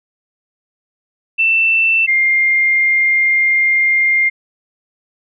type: tone pair in turn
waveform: sine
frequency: 2671 / 2112 Hz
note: E7 / C7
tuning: +22 / +16 cents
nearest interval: major third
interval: 406 cents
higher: first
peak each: -10 dBFS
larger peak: neither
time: 1.38-2.07 / 2.07-4.3 s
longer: second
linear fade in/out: 20 ms
effects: none